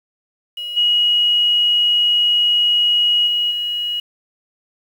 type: tone with level steps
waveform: sine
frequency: 2900 Hz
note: F#7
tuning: 35 cents flat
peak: -24 / -12 / -15 / -19 dBFS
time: 0.57-4 s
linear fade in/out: 5 ms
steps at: 0.76 / 3.26 / 3.5 s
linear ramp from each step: 20 ms
effects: 7-bit